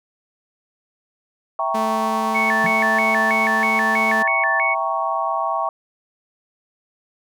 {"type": "chord", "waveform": "sine", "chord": "E diminished seventh", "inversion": "none", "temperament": "equal", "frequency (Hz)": [659.3, 784, 932.3, 1108.7], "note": ["E5", "G5", "Bb5", "Db6"], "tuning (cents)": [0, 0, 0, 0], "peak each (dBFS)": [-25, -25, -26, -23], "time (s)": [1.59, 5.69], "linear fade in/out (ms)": 2}
{"type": "tone", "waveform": "sawtooth", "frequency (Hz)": 220, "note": "A3", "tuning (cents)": 0, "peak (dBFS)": -20, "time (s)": [1.74, 4.23], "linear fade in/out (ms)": 10}
{"type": "tone with vibrato", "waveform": "sine", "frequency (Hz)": 1975.5, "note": "B6", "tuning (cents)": 0, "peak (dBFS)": -18, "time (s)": [2.34, 4.75], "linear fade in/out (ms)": 20, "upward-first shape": "square", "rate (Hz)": 3.1, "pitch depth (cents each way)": 200}
{"type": "tone with exponential decay", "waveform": "sine", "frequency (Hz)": 176.8, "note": "F3", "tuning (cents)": 22, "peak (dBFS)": -20, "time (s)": [2.64, 2.77], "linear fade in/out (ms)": 5, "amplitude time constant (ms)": 27}
{"effects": []}